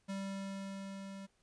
square tone with level ramp, 195.3 Hz, G3, 6 cents flat, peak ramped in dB -38 to -46 dBFS, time 0.08-1.27 s, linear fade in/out 20 ms, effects pink hiss -75 dBFS RMS until 1.42 s + resampled to 22050 Hz

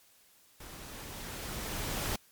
pink noise with level ramp, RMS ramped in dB -48 to -33 dBFS, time 0.6-2.16 s, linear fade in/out 5 ms, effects white hiss -63 dBFS RMS until 2.31 s + MP3 96 kbps

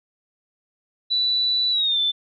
sine tone with pitch glide, 3963 to 3531 Hz, B7 to A7, +5 to +5 cents, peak -18 dBFS, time 1.1-2.12 s, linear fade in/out 20 ms, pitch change -200 cents, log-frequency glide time 1.71-1.99 s, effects none

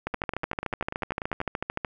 two click trains, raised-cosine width 0.5 ms, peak -16 / -13 dBFS, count 14 / 25, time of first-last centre 0.14-1.415 / 0.07-1.848 s, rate 10.2 / 13.5 Hz, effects none

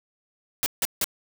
white noise bursts, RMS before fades -24 dBFS, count 3, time 0.63-1.043 s, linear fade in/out 0 ms, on 31 ms, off 160 ms, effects none

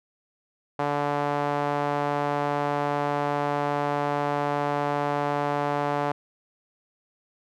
sawtooth tone with band-pass filter, 144.9 Hz, D3, 23 cents flat, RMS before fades -26 dBFS, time 0.79-6.12 s, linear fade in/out 5 ms, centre 810 Hz, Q 1.5, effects none

